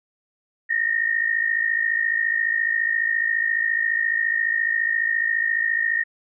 sine tone pair together, 1822.5 / 1877 Hz, A#6 / A#6, -40 / +11 cents, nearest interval minor second, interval 51 cents, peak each -22 / -22 dBFS, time 0.69-6.04 s, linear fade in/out 20 ms, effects none

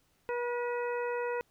harmonic tone with a mistuned harmonic, 483 Hz, B4, 39 cents flat, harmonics 1 / 2 / 3 / 4 / 5, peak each -32 / -38 / -42 / -44 / -46 dBFS, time 0.29-1.41 s, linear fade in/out 0 ms, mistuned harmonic 5, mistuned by +79 cents, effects pink hiss -71 dBFS RMS until 1.5 s

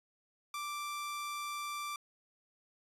sawtooth tone, 1174.7 Hz, D6, in tune, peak -34 dBFS, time 0.54-1.96 s, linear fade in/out 2 ms, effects resampled to 32000 Hz

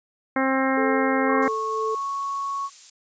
harmonic tone, 265.7 Hz, C4, 27 cents sharp, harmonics 1 / 2 / 3 / 4 / 5 / 6 / 7 / 8, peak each -23 / -26 / -28 / -29 / -30 / -31 / -31 / -32 dBFS, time 0.36-1.48 s, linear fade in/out 2 ms
sine tone with tremolo, 440 Hz, A4, in tune, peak -24 dBFS, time 0.77-1.95 s, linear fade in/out 5 ms, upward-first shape sine, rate 2 Hz, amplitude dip 45%
sine tone with pitch glide, 1100 to 1108.3 Hz, C#6 to C#6, -14 to -1 cents, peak -25 dBFS, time 1.26-2.7 s, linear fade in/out 50 ms, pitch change +13 cents, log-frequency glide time 1.83-2.1 s
violet noise, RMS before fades -36 dBFS, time 1.42-2.9 s, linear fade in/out 5 ms
effects resampled to 16000 Hz

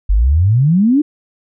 sine exponential sweep, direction up, 45 to 311.1 Hz, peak -8 dBFS, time 0.09-1.02 s, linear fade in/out 10 ms, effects none

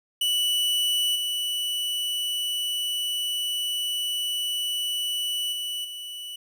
45% pulse tone with level steps, 2960 Hz, F#7, in tune, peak -21 / -25 / -28 / -34 dBFS, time 0.21-6.36 s, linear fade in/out 5 ms, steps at 1.15 / 5.52 / 5.84 s, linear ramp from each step 10 ms, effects none

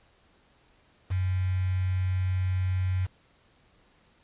sine tone with quantisation, 92.5 Hz, F#2, in tune, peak -24 dBFS, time 1.1-3.07 s, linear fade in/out 20 ms, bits 7, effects pink hiss -63 dBFS RMS until 4.23 s + resampled to 8000 Hz

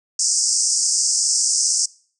pink band-pass noise, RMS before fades -19 dBFS, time 0.19-1.86 s, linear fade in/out 5 ms, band 5000 to 8800 Hz, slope 96 dB/octave, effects noise-tail reverb RT60 0.5 s tail -23 dB re dry

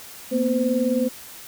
sine tone cluster, 232.7 / 252.3 / 514 Hz, A#3 / B3 / C5, -3 / +37 / -31 cents, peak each -23 dBFS, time 0.31-1.09 s, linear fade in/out 20 ms, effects white hiss -41 dBFS RMS until 1.47 s

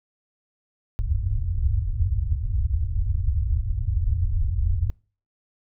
white low-pass noise, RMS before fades -23 dBFS, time 0.99-4.9 s, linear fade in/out 0 ms, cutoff 100 Hz, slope 48 dB/octave, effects noise-tail reverb RT60 0.4 s tail -26 dB re dry

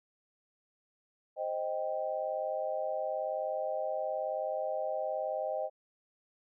sine chord, C minor, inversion none, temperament equal, 523.3 / 622.3 / 784 Hz, C5 / Eb5 / G5, 0 / 0 / 0 cents, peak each -37 / -34 / -38 dBFS, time 1.36-5.7 s, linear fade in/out 50 ms, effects none

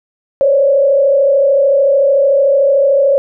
sine tone with frequency modulation, 554.4 Hz, C#5, in tune, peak -7 dBFS, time 0.41-3.18 s, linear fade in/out 0 ms, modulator 33.5 Hz, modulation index 0.81, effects none

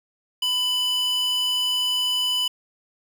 square tone with high-pass filter, 996 Hz, B5, 14 cents sharp, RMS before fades -23 dBFS, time 0.42-2.48 s, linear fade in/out 5 ms, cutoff 2600 Hz, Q 8.5, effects none

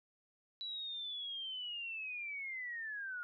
sine linear sweep, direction down, 3951 to 1411 Hz, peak -40 dBFS, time 0.61-3.23 s, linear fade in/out 0 ms, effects none

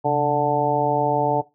harmonic tone with a mistuned harmonic, 147 Hz, D3, 2 cents sharp, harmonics 1 / 2 / 3 / 4 / 5 / 6, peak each -27 / -27 / -24 / -24 / -22 / -23 dBFS, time 0.04-1.42 s, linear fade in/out 20 ms, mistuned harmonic 1, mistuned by -130 cents, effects noise-tail reverb RT60 0.2 s tail -17 dB re dry

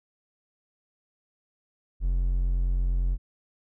triangle tone, 44.4 Hz, F1, 29 cents sharp, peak -20 dBFS, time 2-3.18 s, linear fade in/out 50 ms, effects none

